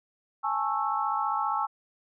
sine chord, A major seventh, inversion third, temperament just, 825 / 880 / 1100 / 1320 Hz, G#5 / A5 / C#6 / E6, -12 / 0 / -14 / +2 cents, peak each -31 dBFS, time 0.43-1.67 s, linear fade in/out 20 ms, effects none

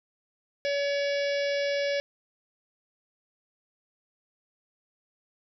harmonic tone, 567 Hz, C#5, 39 cents sharp, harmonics 1 / 3 / 4 / 5 / 6 / 7 / 8 / 9 / 10, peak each -26 / -36 / -36 / -42 / -42 / -44 / -46 / -40 / -49 dBFS, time 0.65-2 s, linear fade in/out 0 ms, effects none

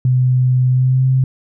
sine tone with pitch glide, 127.2 to 130.85 Hz, C3 to C3, -48 to 0 cents, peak -10 dBFS, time 0.05-1.24 s, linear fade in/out 2 ms, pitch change +48 cents, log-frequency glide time 0.69-1.06 s, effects none

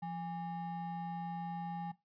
triangle ring-modulated tone, 496.4 Hz, B4, 9 cents sharp, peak -33 dBFS, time 0.02-1.92 s, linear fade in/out 10 ms, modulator 323 Hz, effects noise-tail reverb RT60 0.2 s tail -17 dB re dry + resampled to 11025 Hz

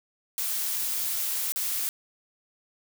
blue noise with dropouts, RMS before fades -29 dBFS, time 0.38-1.89 s, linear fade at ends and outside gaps 0 ms, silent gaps 1.521-1.56 s, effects none

